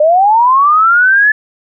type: linear sweep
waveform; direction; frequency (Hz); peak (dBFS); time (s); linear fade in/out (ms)
sine; up; 587.3 to 1736; -5; 0-1.32; 5
effects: none